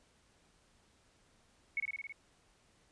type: tone with echo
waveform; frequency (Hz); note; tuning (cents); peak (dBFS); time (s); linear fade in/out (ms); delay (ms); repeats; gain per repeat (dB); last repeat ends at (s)
sine; 2206; C#7; -9; -31; 1.77-1.8; 2; 54; 6; -2; 2.124
effects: pink hiss -69 dBFS RMS until 2.91 s + resampled to 22050 Hz